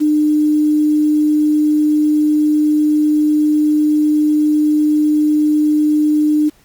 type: tone with quantisation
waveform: sine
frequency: 302 Hz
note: D4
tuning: 48 cents sharp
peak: -10 dBFS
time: 0-6.5 s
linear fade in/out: 20 ms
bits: 6
effects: pink hiss -52 dBFS RMS until 6.64 s + Opus 48 kbps